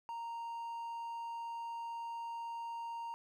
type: tone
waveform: triangle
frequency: 929 Hz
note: A#5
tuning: 6 cents flat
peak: -38 dBFS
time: 0.09-3.14 s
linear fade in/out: 0 ms
effects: none